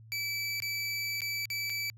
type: tone with dropouts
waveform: 25% pulse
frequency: 2309 Hz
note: D7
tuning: 30 cents flat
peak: -28 dBFS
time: 0.12-1.9 s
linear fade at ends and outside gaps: 0 ms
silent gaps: 0.602-0.622 / 1.206-1.218 / 1.455-1.502 / 1.697-1.701 s
effects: added 111 Hz sine -50 dBFS peak until 1.97 s